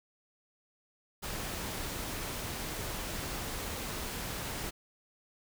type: noise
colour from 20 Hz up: pink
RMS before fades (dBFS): -38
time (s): 1.22-4.71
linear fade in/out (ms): 20
effects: none